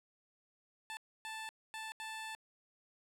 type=tone bursts at uneven times; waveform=15% pulse; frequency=880 Hz; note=A5; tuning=in tune; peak=-36 dBFS; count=4; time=0.9-0.97 / 1.25-1.49 / 1.74-1.92 / 2-2.35 s; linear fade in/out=0 ms; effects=low-pass 12000 Hz 12 dB/octave